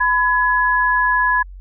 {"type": "tone pair together", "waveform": "sine", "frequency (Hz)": [1002, 1685.2], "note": ["B5", "G#6"], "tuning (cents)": [25, 25], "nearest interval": "major sixth", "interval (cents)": 900, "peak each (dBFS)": -16, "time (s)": [0, 1.43], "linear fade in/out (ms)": 10, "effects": ["added 46 Hz sine -33 dBFS peak until 1.6 s"]}